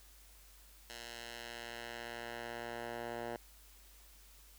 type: tone with band-pass filter sweep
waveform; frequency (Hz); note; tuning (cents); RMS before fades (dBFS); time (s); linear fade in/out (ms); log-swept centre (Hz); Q
10% pulse; 118; A#2; +22; -45; 0.9-3.36; 0; 4400 to 820; 0.71
effects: added 50 Hz sine -60 dBFS peak until 4.58 s + white hiss -62 dBFS RMS until 4.58 s